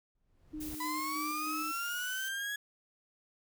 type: noise with exponential growth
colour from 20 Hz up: brown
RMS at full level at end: -41 dBFS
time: 0.15-0.75 s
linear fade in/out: 1 ms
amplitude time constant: 130 ms
type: tone with tremolo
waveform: sine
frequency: 306.2 Hz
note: D#4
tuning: 28 cents flat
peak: -38 dBFS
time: 0.53-1.72 s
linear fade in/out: 10 ms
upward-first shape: square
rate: 3.2 Hz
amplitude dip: 35%
type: noise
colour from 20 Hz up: blue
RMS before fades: -45 dBFS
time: 0.6-2.29 s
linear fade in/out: 10 ms
type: linear sweep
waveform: 35% pulse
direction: up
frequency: 987.8 to 1681 Hz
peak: -33 dBFS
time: 0.8-2.56 s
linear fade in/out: 5 ms
effects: none